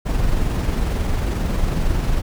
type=noise with amplitude modulation; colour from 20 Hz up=brown; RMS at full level=-18 dBFS; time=0.05-2.22 s; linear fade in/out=20 ms; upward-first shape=sine; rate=22.2 Hz; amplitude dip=30%; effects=none